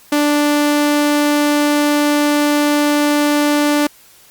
sawtooth tone, 293.7 Hz, D4, in tune, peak -8 dBFS, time 0.12-3.87 s, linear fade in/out 5 ms, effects white hiss -46 dBFS RMS until 4.3 s + Opus 48 kbps

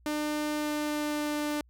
sawtooth tone with pitch glide, 300 to 297.1 Hz, D4 to D4, +37 to +20 cents, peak -25 dBFS, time 0.06-1.61 s, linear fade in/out 2 ms, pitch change -17 cents, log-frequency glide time 0.56-1.43 s, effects added 60 Hz sine -57 dBFS peak until 1.69 s

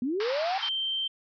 sine linear sweep, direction up, 231.4 to 794 Hz, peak -26 dBFS, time 0.02-0.58 s, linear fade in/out 2 ms
pink band-pass noise, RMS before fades -36 dBFS, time 0.2-0.69 s, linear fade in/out 2 ms, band 820 to 5300 Hz, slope 96 dB/octave
sine tone, 3131 Hz, G7, 3 cents flat, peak -27 dBFS, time 0.62-1.08 s, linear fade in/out 10 ms
effects none

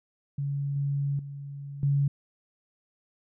sine tone with level steps, 140.9 Hz, C#3, 29 cents sharp, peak -27 / -25 / -36 / -21 dBFS, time 0.38-2.08 s, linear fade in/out 5 ms, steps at 0.76 / 1.19 / 1.83 s, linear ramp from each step 2 ms, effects none

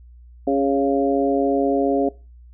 harmonic tone with a mistuned harmonic, 138.59 Hz, C#3, in tune, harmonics 2 / 3 / 4 / 5, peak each -20 / -22 / -23 / -24 dBFS, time 0.47-2.09 s, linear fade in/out 5 ms, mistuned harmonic 3, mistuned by -18 cents, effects noise-tail reverb RT60 0.3 s tail -21 dB re dry + added 60 Hz sine -42 dBFS peak until 2.53 s

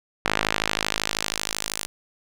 sawtooth tone with band-pass filter sweep, 52.8 Hz, G#1, 29 cents sharp, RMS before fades -27 dBFS, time 0.25-1.86 s, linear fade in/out 0 ms, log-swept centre 2000 to 8800 Hz, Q 0.75, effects none

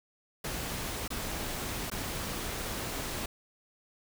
pink noise with dropouts, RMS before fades -36 dBFS, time 0.44-3.26 s, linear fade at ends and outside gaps 5 ms, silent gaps 1.079-1.103 / 1.901-1.915 s, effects none

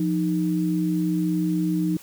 sine tone pair together, 174.6 / 311.1 Hz, F3 / D#4, 0 / 0 cents, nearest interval minor seventh, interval 1000 cents, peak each -23 dBFS, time 0-1.97 s, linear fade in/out 2 ms, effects white hiss -47 dBFS RMS until 2.02 s

